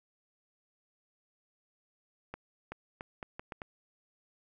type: accelerating click train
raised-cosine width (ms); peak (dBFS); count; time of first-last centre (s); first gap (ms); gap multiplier
0.5; -25; 7; 2.34-3.618; 380; 0.76
effects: none